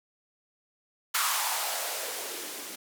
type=noise with band-pass filter sweep; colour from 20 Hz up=violet; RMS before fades=-32 dBFS; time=1.14-2.76 s; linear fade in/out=10 ms; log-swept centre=1200 to 260 Hz; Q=3.1; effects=none